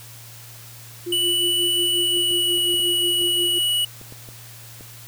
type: tone with tremolo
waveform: sine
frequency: 349.7 Hz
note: F4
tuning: 2 cents sharp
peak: -24 dBFS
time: 1.06-3.59 s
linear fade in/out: 10 ms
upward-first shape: sine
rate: 5.6 Hz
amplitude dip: 75%
type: tone with pitch glide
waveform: square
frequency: 2960 to 2931 Hz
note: F#7 to F#7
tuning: 0 to -17 cents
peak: -19 dBFS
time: 1.12-3.85 s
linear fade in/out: 5 ms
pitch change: -17 cents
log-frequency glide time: 1.78-2.65 s
type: clicks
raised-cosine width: 2 ms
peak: -28 dBFS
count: 10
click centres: 2.17 / 2.312 / 2.577 / 2.742 / 2.798 / 3.216 / 4.014 / 4.124 / 4.288 / 4.809 s
effects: added 116 Hz sine -43 dBFS peak until 5.07 s + white hiss -43 dBFS RMS until 5.07 s